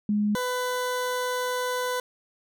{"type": "tone pair in turn", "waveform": ["sine", "20% pulse"], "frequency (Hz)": [208.4, 499.7], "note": ["G#3", "B4"], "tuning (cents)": [6, 20], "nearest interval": "octave + minor third", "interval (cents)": 1514, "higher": "second", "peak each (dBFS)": -21, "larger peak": "neither", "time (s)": [[0.09, 0.35], [0.35, 2]], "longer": "second", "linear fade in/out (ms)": 2, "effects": []}